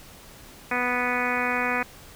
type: harmonic tone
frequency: 246.9 Hz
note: B3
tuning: in tune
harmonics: 1 / 2 / 3 / 4 / 5 / 6 / 7 / 8 / 9 / 10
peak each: -32 / -32 / -32 / -32 / -32 / -32 / -32 / -32 / -32 / -32 dBFS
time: 0.71-1.83 s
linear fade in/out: 5 ms
effects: pink hiss -47 dBFS RMS until 2.15 s